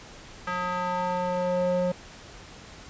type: tone with band-pass filter sweep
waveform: square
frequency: 180 Hz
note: F#3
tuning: 47 cents flat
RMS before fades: -27 dBFS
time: 0.47-1.92 s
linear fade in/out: 5 ms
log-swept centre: 1400 to 450 Hz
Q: 2.4
effects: pink hiss -46 dBFS RMS until 2.89 s + resampled to 16000 Hz